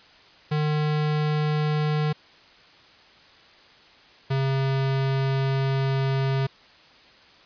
square tone pair in turn, 151.5 / 134.97 Hz, D#3 / C#3, -46 / -46 cents, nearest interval major second, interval 200 cents, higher first, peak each -22 dBFS, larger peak neither, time 0.51-2.13 / 4.3-6.47 s, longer second, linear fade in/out 10 ms, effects white hiss -52 dBFS RMS until 7.45 s + resampled to 11025 Hz

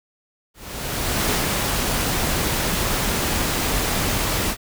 pink noise with ADSR envelope, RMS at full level -20 dBFS, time 0.54-4.57 s, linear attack 770 ms, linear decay 110 ms, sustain -2 dB, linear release 72 ms, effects none

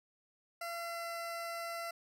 20% pulse tone with pitch glide, 681 to 676.7 Hz, F5 to E5, -44 to +45 cents, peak -34 dBFS, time 0.61-1.91 s, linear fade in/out 5 ms, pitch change -11 cents, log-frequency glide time 0.71-1.11 s, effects none

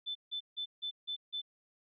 sine tone bursts, 3520 Hz, A7, in tune, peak -35 dBFS, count 6, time 0.06-1.418 s, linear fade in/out 20 ms, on 93 ms, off 160 ms, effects none

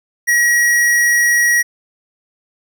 square tone, 1908 Hz, A#6, 40 cents sharp, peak -11 dBFS, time 0.27-1.63 s, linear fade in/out 20 ms, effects none

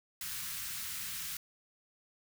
white band-stop noise, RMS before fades -40 dBFS, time 0.21-1.37 s, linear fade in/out 2 ms, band 200 to 1200 Hz, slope 24 dB/octave, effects none

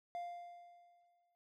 triangle tone with exponential decay, 698.5 Hz, F5, in tune, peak -37 dBFS, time 0.15-1.35 s, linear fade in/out 0 ms, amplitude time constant 260 ms, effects none

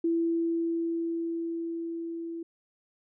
sine tone with level ramp, 333.5 Hz, E4, 20 cents sharp, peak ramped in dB -23 to -34 dBFS, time 0.04-2.43 s, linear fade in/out 5 ms, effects none

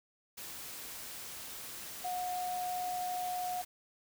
sine tone in noise, 725 Hz, F#5, 35 cents flat, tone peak -34 dBFS, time 2.04-3.62 s, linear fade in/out 10 ms, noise white, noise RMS -45 dBFS, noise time 0.37-3.65 s, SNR +8 dB, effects none

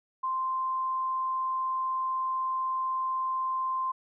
sine tone, 1044 Hz, C6, 4 cents flat, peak -27 dBFS, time 0.23-3.92 s, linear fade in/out 10 ms, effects none

